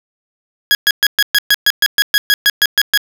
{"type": "tone bursts", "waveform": "20% pulse", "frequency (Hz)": 1661.2, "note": "G#6", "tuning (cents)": 0, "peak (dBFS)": -3, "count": 15, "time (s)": [0.71, 2.975], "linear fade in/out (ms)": 0, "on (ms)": 39, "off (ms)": 120, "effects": []}